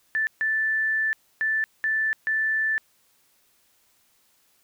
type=tone bursts at uneven times; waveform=sine; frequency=1760 Hz; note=A6; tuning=in tune; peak=-21 dBFS; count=5; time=0.15-0.27 / 0.41-1.13 / 1.41-1.64 / 1.84-2.13 / 2.27-2.78 s; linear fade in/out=0 ms; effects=white hiss -64 dBFS RMS until 4.63 s